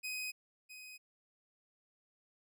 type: tone with echo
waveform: sawtooth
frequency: 2510 Hz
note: D#7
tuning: 15 cents sharp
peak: -35 dBFS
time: 0.03-0.32 s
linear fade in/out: 20 ms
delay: 660 ms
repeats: 1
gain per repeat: -11 dB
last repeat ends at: 0.98 s
effects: none